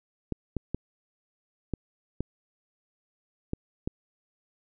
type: clicks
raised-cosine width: 3 ms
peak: -16 dBFS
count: 7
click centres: 0.323 / 0.567 / 0.746 / 1.737 / 2.206 / 3.534 / 3.875 s
effects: none